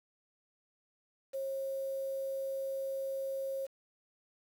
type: tone with quantisation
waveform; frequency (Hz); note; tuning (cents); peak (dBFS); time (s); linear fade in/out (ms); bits
sine; 540; C#5; -45; -34; 1.33-3.67; 20; 9
effects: none